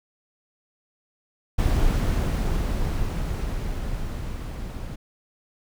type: noise with level ramp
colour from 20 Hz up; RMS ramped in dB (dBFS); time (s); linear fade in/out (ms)
brown; -20 to -33; 1.58-4.96; 10
effects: none